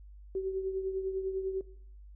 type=tone with tremolo; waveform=sine; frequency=381.5 Hz; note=G4; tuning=47 cents flat; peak=-28 dBFS; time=0.35-1.61 s; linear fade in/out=2 ms; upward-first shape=triangle; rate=10 Hz; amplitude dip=65%; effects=noise-tail reverb RT60 0.6 s tail -18 dB re dry + added 50 Hz sine -48 dBFS peak until 2.15 s